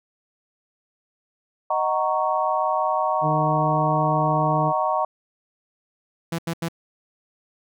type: chord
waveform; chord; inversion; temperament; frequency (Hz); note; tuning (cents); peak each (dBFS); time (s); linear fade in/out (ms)
sine; D# minor seventh; none; equal with one note detuned; 622.3 / 748.2 / 932.3 / 1108.7; D#5 / F#5 / A#5 / C#6; 0 / +19 / 0 / 0; -25; 1.7-5.05; 5
type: harmonic tone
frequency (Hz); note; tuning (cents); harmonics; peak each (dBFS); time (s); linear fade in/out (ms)
153.3; D#3; -25; 1 / 2 / 3; -23 / -29 / -33; 3.21-4.73; 50
type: tone bursts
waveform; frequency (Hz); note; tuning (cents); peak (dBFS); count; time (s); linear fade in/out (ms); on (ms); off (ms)
sawtooth; 166.8; E3; +21; -20; 3; 6.32-6.685; 5; 65; 85
effects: none

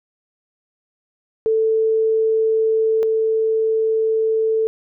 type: tone pair in turn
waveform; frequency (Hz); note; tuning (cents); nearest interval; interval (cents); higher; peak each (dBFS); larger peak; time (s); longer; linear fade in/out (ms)
sine; 442.6 / 442.6; A4 / A4; +10 / +10; unison; 0; neither; -14 / -15; first; 1.46-3.03 / 3.03-4.67; second; 0
effects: none

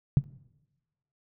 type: tone with exponential decay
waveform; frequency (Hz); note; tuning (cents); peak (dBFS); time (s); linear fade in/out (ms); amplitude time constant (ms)
sine; 138.59; C#3; 0; -12; 0.17-0.24; 0; 15
effects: noise-tail reverb RT60 1.0 s tail -20 dB re dry

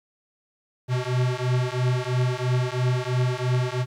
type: beating tone pair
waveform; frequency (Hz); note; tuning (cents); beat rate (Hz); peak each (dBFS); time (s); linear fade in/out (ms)
square; 124.1 / 127.1; B2 / C3; +9 / -50; 3; -25; 0.88-3.86; 50
effects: low-pass 6000 Hz 12 dB/octave + 9-bit

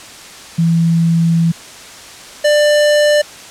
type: tone pair in turn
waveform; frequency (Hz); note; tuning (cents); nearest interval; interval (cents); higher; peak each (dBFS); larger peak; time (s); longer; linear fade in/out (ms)
sine / square; 166.5 / 593.3; E3 / D5; +18 / +18; octave + minor seventh; 2200; second; -9; neither; 0.58-1.52 / 2.44-3.22; first; 10
effects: white hiss -34 dBFS RMS until 3.5 s + low-pass 8000 Hz 12 dB/octave

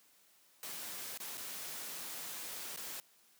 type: noise with dropouts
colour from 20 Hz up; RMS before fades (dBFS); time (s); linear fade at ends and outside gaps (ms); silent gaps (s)
white; -44; 0.63-3; 1; 1.175-1.201 / 1.373-1.378 / 2.762-2.773
effects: white hiss -67 dBFS RMS until 3.39 s + high-pass 150 Hz 12 dB/octave

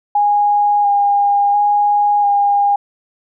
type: tone with vibrato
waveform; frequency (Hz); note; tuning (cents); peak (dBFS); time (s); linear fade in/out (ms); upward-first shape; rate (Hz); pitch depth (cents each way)
sine; 817; G#5; -29; -10; 0.15-2.76; 5; square; 0.72; 14
effects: none

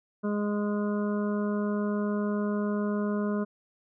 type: harmonic tone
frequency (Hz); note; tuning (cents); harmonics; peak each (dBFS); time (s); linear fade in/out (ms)
207; G#3; -5; 1 / 2 / 3 / 5 / 6 / 7; -27 / -33 / -37 / -41 / -43 / -44; 0.23-3.45; 20
effects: none

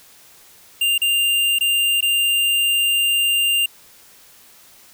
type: tone with dropouts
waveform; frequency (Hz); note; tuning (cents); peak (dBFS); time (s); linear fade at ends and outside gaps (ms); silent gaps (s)
square; 2794; F7; 0; -16; 0.81-3.66; 5; 0.98-1.016 / 1.587-1.608 / 2.008-2.025
effects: white hiss -48 dBFS RMS until 4.93 s

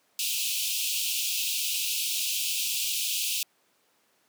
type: high-pass noise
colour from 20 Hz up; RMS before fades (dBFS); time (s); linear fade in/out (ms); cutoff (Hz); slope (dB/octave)
pink; -29; 0.19-3.43; 2; 2500; 96
effects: pink hiss -67 dBFS RMS until 4.28 s + high-pass 300 Hz 12 dB/octave

